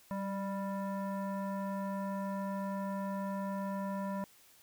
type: tone with frequency modulation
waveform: sine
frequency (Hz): 194.1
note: G3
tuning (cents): -17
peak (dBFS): -34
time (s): 0.11-4.24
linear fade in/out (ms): 0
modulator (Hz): 789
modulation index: 0.95
effects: white hiss -62 dBFS RMS until 4.62 s